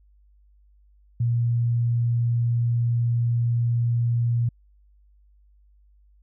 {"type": "tone", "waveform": "sine", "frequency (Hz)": 118.4, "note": "A#2", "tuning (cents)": 27, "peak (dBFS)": -19, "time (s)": [1.2, 4.49], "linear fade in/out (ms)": 5, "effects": ["added 50 Hz sine -54 dBFS peak until 6.22 s"]}